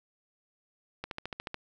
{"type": "click train", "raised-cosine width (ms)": 0.3, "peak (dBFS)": -20, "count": 8, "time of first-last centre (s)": [1.04, 1.544], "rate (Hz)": 13.9, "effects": []}